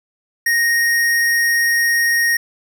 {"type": "tone", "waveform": "square", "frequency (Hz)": 1864.7, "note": "A#6", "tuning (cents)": 0, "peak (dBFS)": -14, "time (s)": [0.46, 2.37], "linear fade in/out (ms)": 5, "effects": []}